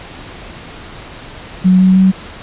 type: tone with pitch steps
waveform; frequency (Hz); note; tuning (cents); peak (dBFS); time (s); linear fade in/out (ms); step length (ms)
sine; 185 / 187.04 / 189.11; F#3 / F#3 / F#3; 0 / +19 / +38; -5; 1.64-2.12; 20; 160
effects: pink hiss -32 dBFS RMS until 2.42 s + resampled to 8000 Hz